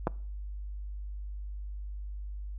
clicks, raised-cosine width 1 ms, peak -13 / -21 dBFS, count 2, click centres 0.071 / 0.077 s, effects noise-tail reverb RT60 0.5 s tail -24 dB re dry + added 50 Hz sine -36 dBFS peak until 2.58 s

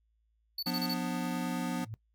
square tone bursts, 4480 Hz, C#8, 18 cents sharp, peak -33 dBFS, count 5, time 0.58-0.94 s, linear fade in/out 5 ms, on 48 ms, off 30 ms
square chord, B diminished, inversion second, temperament just, 177.8 / 246.9 / 296.3 Hz, F3 / B3 / D4, +31 / 0 / +15 cents, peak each -36 / -36 / -39 dBFS, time 0.66-1.85 s, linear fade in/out 10 ms
sine tone with exponential growth, 110 Hz, A2, in tune, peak -35 dBFS, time 1.7-1.94 s, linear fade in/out 0 ms, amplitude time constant 52 ms
effects noise-tail reverb RT60 0.1 s tail -18 dB re dry + added 55 Hz sine -70 dBFS peak until 2.14 s

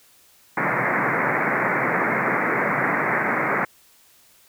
white band-pass noise, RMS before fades -22 dBFS, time 0.57-3.65 s, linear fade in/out 5 ms, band 120 to 2200 Hz, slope 96 dB/octave, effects white hiss -55 dBFS RMS until 4.48 s

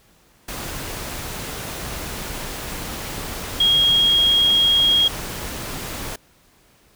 sine tone in noise, 3270 Hz, G#7, 28 cents flat, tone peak -13 dBFS, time 3.6-5.08 s, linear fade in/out 5 ms, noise pink, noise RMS -30 dBFS, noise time 0.48-6.16 s, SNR +14 dB, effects pink hiss -56 dBFS RMS until 6.95 s

